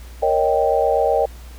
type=chord; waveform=sine; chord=Eb dominant seventh; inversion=second; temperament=equal; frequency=466.2 / 554.4 / 622.3 / 784 Hz; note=Bb4 / Db5 / Eb5 / G5; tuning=0 / 0 / 0 / 0 cents; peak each=-20 dBFS; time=0.22-1.26 s; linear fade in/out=10 ms; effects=added 60 Hz sine -35 dBFS peak until 1.58 s + pink hiss -46 dBFS RMS until 1.58 s